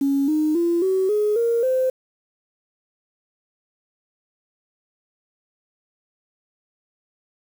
sine tone with pitch steps, 277.2 / 307.6 / 341.3 / 378.7 / 420.2 / 466.2 / 517.3 Hz, C#4 / D#4 / F4 / F#4 / G#4 / A#4 / C5, 0 / -20 / -40 / +40 / +20 / 0 / -20 cents, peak -16 dBFS, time 0.01-1.9 s, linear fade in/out 5 ms, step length 270 ms, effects tanh soft clip ceiling -12 dBFS + 7-bit

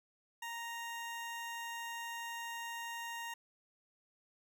20% pulse tone, 932.3 Hz, A#5, in tune, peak -36 dBFS, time 0.42-3.34 s, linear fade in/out 5 ms, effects none

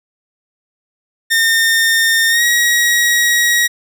sawtooth tone with pitch glide, 1820 to 1901.7 Hz, A#6 to A#6, -42 to +34 cents, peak -7 dBFS, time 1.3-3.68 s, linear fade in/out 20 ms, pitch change +76 cents, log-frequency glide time 2.29-2.43 s, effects none

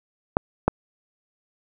clicks, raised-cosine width 1 ms, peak -3 dBFS, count 2, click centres 0.369 / 0.68 s, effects none

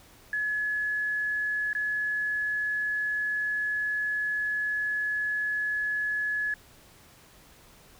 sine tone with dropouts, 1700 Hz, G#6, 40 cents sharp, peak -26 dBFS, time 0.33-6.54 s, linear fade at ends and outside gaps 2 ms, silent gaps 1.731-1.75 s, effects pink hiss -55 dBFS RMS until 7.99 s

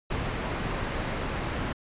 pink low-pass noise, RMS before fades -31 dBFS, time 0.1-1.73 s, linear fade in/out 10 ms, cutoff 2500 Hz, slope 12 dB/octave, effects resampled to 8000 Hz

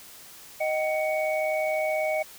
sine tone cluster, 624 / 763 / 2236 Hz, D#5 / G5 / C#7, +5 / -47 / +14 cents, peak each -25 / -32 / -31 dBFS, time 0.6-2.23 s, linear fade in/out 10 ms, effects white hiss -47 dBFS RMS until 2.38 s

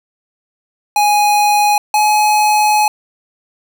square tone pair in turn, 830.6 / 845.1 Hz, G#5 / G#5, 0 / +30 cents, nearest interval unison, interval 30 cents, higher second, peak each -10 dBFS, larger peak neither, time 0.96-1.78 / 1.94-2.88 s, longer second, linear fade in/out 2 ms, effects none

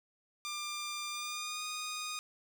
10% pulse tone with pitch glide, 1194 to 1234.7 Hz, D6 to D#6, +28 to -14 cents, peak -29 dBFS, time 0.45-2.19 s, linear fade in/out 0 ms, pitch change +58 cents, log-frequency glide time 1.1-1.65 s, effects none

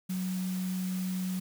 sine tone in noise, 185 Hz, F#3, in tune, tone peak -30 dBFS, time 0.09-1.4 s, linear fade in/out 10 ms, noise white, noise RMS -45 dBFS, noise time 0.09-1.4 s, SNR +12 dB, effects none

